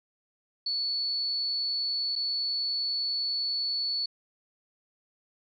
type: tone with dropouts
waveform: sine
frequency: 4435 Hz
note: C#8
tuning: in tune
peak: -27 dBFS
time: 0.66-4.06 s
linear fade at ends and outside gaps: 5 ms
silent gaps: 2.155-2.16 s
effects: none